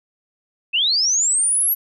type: linear sweep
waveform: sine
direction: up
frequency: 2555 to 11840 Hz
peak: -15 dBFS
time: 0.73-1.75 s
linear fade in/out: 20 ms
effects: none